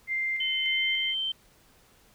sine tone with tremolo, 2094 Hz, C7, 1 cent sharp, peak -26 dBFS, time 0.07-1.15 s, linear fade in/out 50 ms, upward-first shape square, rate 1.7 Hz, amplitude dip 35%
sine tone with pitch glide, 3072 to 3113 Hz, G7 to G7, -36 to -13 cents, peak -27 dBFS, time 0.4-1.32 s, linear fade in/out 5 ms, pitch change +23 cents, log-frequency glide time 0.69-0.99 s
effects pink hiss -60 dBFS RMS until 2.14 s

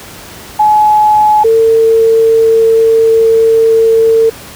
sine tone pair in turn, 849 / 450.8 Hz, G#5 / A4, +38 / +42 cents, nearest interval major seventh, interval 1096 cents, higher first, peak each -4 dBFS, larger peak neither, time 0.59-1.44 / 1.44-4.3 s, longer second, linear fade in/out 10 ms, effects pink hiss -30 dBFS RMS until 4.55 s + high-pass 60 Hz 12 dB/octave

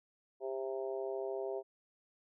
harmonic tone, 132.7 Hz, C3, 25 cents sharp, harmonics 3 / 4 / 5 / 6 / 7, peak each -38 / -43 / -42 / -53 / -53 dBFS, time 0.4-1.63 s, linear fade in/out 50 ms, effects none

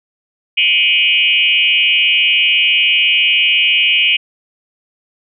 sine tone with frequency modulation, 2684 Hz, E7, 31 cents sharp, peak -9 dBFS, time 0.57-4.17 s, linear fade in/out 10 ms, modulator 166 Hz, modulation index 2.3, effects none

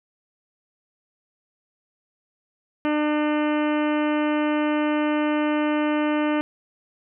harmonic tone, 300 Hz, D4, 37 cents sharp, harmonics 1 / 2 / 3 / 4 / 5 / 6 / 7 / 8 / 9 / 10, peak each -21 / -27 / -31 / -33 / -35 / -37 / -38 / -39 / -40 / -41 dBFS, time 2.85-6.41 s, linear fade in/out 0 ms, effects none

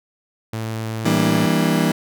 sawtooth tone, 111.4 Hz, A2, 22 cents sharp, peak -20 dBFS, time 0.53-1.46 s, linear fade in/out 5 ms
35% pulse chord, E half-diminished seventh, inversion none, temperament just, 164.81 / 197.78 / 237.3 / 296.7 Hz, E3 / G3 / Bb3 / D4, 0 / +16 / +31 / +18 cents, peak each -18 / -20 / -20 / -21 dBFS, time 1.05-1.92 s, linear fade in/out 5 ms
effects none

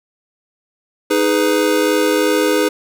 square chord, G# minor, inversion second, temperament just, 311.5 / 415.3 / 498.4 Hz, D#4 / G#4 / B4, +2 / 0 / +16 cents, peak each -18 dBFS, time 1.1-2.69 s, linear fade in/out 10 ms, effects none

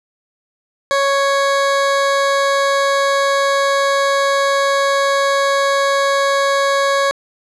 20% pulse tone, 554.4 Hz, C#5, in tune, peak -8 dBFS, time 0.91-7.11 s, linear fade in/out 0 ms, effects low-pass 7000 Hz 12 dB/octave

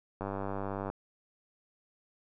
click train, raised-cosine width 1 ms, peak -22 dBFS, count 69, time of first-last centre 0.21-0.9 s, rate 98.5 Hz, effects none

